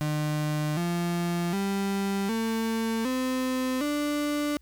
35% pulse tone with pitch steps, 151.2 / 172.68 / 197.22 / 225.2 / 257.2 / 293.8 Hz, D#3 / F3 / G3 / A3 / C4 / D4, -49 / -19 / +11 / +40 / -30 / +1 cents, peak -24 dBFS, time 0.01-4.57 s, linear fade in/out 0 ms, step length 760 ms, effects added 60 Hz sine -54 dBFS peak until 4.61 s + white hiss -69 dBFS RMS until 4.61 s

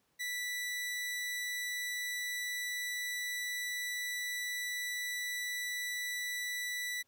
sawtooth tone, 1969 Hz, B6, 6 cents flat, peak -32 dBFS, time 0.19-7.03 s, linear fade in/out 20 ms, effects pink hiss -75 dBFS RMS until 7.07 s + high-pass 100 Hz 12 dB/octave

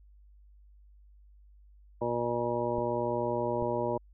harmonic tone, 119.6 Hz, A#2, 45 cents sharp, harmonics 1 / 2 / 3 / 4 / 5 / 7 / 8, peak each -39 / -38 / -34 / -35 / -33 / -39 / -36 dBFS, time 2.01-3.98 s, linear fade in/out 10 ms
clicks, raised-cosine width 5 ms, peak -28 dBFS, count 2, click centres 2.784 / 3.624 s
effects added 50 Hz sine -54 dBFS peak until 4.13 s

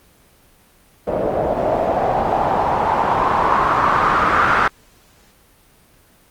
white noise with low-pass filter sweep, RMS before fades -17 dBFS, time 1.07-4.68 s, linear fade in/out 5 ms, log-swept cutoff 560 to 1400 Hz, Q 4, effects pink hiss -52 dBFS RMS until 6.3 s + Opus 32 kbps

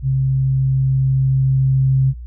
sine tone with level ramp, 133.1 Hz, C3, 30 cents sharp, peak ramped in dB -14 to -11 dBFS, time 0.02-2.14 s, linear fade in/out 50 ms, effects added 60 Hz sine -29 dBFS peak until 2.26 s

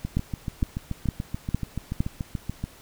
two click trains, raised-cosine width 5 ms, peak -16 / -10 dBFS, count 19 / 5, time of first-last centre 0.05-2.64 / 0.17-2.005 s, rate 6.95 / 2.18 Hz, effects pink hiss -50 dBFS RMS until 2.81 s

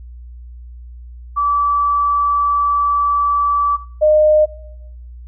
sine tone pair in turn, 1155 / 611.8 Hz, D6 / D#5, -29 / -29 cents, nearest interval major seventh, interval 1100 cents, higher first, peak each -13 / -8 dBFS, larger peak second, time 1.36-3.77 / 4.01-4.46 s, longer first, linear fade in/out 20 ms, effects noise-tail reverb RT60 0.8 s tail -17 dB re dry + added 60 Hz sine -32 dBFS peak until 5.27 s

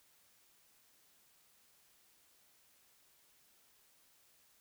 silence, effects white hiss -69 dBFS RMS until 4.6 s

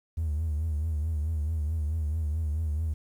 triangle tone with vibrato, 77.78 Hz, D#2, in tune, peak -23 dBFS, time 0.17-2.94 s, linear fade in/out 10 ms, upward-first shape triangle, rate 4.6 Hz, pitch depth 110 cents each way, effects tanh soft clip ceiling -22 dBFS + 10-bit

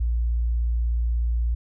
sine tone, 58.3 Hz, A#1, 1 cent sharp, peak -19 dBFS, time 0-1.55 s, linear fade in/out 10 ms, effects tanh soft clip ceiling -16 dBFS

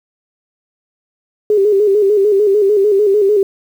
sine tone with vibrato, 406.3 Hz, G#4, 38 cents flat, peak -8 dBFS, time 1.5-3.43 s, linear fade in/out 2 ms, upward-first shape square, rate 6.7 Hz, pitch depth 65 cents each way, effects 7-bit

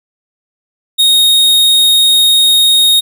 45% pulse tone, 3729 Hz, A#7, in tune, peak -6 dBFS, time 0.98-3.01 s, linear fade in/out 20 ms, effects none

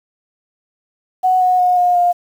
sine tone with pitch steps, 741 / 732.1 / 723.2 / 714.5 / 705.9 Hz, F#5 / F#5 / F#5 / F5 / F5, +2 / -19 / -40 / +39 / +18 cents, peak -10 dBFS, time 1.23-2.13 s, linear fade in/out 20 ms, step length 180 ms, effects 7-bit

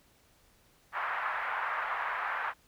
pink band-pass noise, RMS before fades -34 dBFS, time 0.92-2.54 s, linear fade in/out 50 ms, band 890 to 1800 Hz, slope 24 dB/octave, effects pink hiss -65 dBFS RMS until 2.67 s

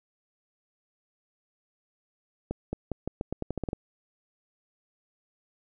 accelerating click train, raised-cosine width 2 ms, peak -17 dBFS, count 12, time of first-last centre 2.51-3.731 s, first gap 220 ms, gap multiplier 0.85, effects none

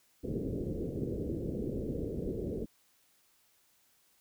white low-pass noise, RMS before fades -36 dBFS, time 0.23-2.66 s, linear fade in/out 20 ms, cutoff 480 Hz, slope 48 dB/octave, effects white hiss -69 dBFS RMS until 4.2 s

